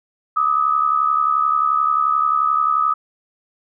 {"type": "tone pair together", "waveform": "sine", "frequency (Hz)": [1200, 1271.4], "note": ["D6", "D#6"], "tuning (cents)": [37, 37], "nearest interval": "minor second", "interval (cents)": 100, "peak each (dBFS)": [-19, -16], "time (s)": [0.36, 2.94], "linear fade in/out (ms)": 10, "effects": []}